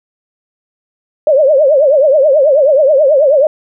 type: tone with vibrato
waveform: sine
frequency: 574 Hz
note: D5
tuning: 40 cents flat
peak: -5 dBFS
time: 1.27-3.47 s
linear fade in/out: 2 ms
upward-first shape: triangle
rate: 9.3 Hz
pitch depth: 200 cents each way
effects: none